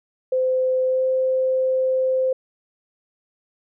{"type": "tone with pitch glide", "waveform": "sine", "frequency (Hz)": [515, 519.5], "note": ["C5", "C5"], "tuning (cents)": [-28, -12], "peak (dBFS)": -17, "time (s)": [0.32, 2.33], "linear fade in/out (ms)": 5, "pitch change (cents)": 16, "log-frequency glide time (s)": [0.86, 1.04], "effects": []}